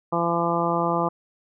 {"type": "harmonic tone", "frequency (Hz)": 170, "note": "F3", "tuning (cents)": -46, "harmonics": [1, 2, 3, 4, 5, 6, 7], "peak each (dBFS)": [-28, -28, -28, -28, -28, -28, -28], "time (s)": [0.12, 1.09], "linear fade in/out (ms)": 10, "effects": []}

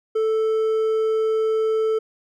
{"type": "tone with hard clipping", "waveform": "triangle", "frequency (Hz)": 440, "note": "A4", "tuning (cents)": 0, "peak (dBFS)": -19, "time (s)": [0.15, 1.99], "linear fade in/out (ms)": 10, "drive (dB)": 7, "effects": []}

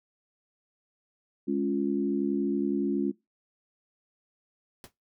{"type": "chord", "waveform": "sine", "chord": "Db major", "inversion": "second", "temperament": "equal", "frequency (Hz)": [207.7, 277.2, 349.2], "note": ["Ab3", "Db4", "F4"], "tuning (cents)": [0, 0, 0], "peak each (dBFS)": [-30, -28, -30], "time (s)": [1.47, 3.12], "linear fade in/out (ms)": 20}
{"type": "noise with exponential decay", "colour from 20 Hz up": "pink", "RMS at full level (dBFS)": -41, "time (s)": [4.84, 4.92], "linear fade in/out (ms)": 1, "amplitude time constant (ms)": 16}
{"effects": ["noise-tail reverb RT60 0.2 s tail -20 dB re dry"]}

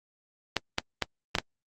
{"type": "clicks", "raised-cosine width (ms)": 0.2, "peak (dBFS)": -7, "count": 5, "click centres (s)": [0.567, 0.784, 1.023, 1.352, 1.385], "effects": ["Opus 32 kbps"]}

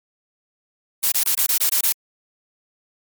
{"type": "noise bursts", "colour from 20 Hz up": "blue", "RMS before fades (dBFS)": -18, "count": 8, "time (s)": [1.03, 1.923], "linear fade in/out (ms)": 2, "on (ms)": 88, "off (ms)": 27, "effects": ["MP3 96 kbps"]}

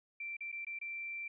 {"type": "tone with dropouts", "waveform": "sine", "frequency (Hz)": 2349, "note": "D7", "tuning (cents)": 0, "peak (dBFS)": -39, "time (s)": [0.2, 1.28], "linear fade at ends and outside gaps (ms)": 5, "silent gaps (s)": [[0.368, 0.406], [0.518, 0.525], [0.649, 0.667], [0.789, 0.813]], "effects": []}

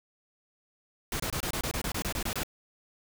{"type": "noise bursts", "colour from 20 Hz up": "pink", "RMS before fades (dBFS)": -32, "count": 13, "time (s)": [1.12, 2.434], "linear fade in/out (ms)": 2, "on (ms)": 78, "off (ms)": 25, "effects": []}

